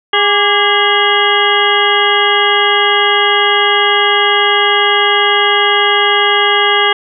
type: harmonic tone with a mistuned harmonic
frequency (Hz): 410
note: G#4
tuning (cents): -22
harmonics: 1 / 2 / 3 / 4 / 5 / 7 / 8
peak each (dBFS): -16 / -16 / -16 / -16 / -16 / -16 / -16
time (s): 0.13-6.93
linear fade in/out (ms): 5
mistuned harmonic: 3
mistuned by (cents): -75
effects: none